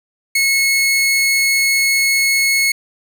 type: tone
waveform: sawtooth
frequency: 2185 Hz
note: C#7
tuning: 26 cents flat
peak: -9 dBFS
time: 0.35-2.72 s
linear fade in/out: 5 ms
effects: none